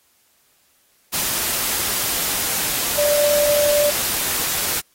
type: tone in noise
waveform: sine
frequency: 587.3 Hz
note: D5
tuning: in tune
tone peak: -15 dBFS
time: 2.97-3.91 s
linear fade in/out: 20 ms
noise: white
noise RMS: -22 dBFS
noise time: 1.12-4.81 s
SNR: +4 dB
effects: white hiss -60 dBFS RMS until 4.94 s + AAC 48 kbps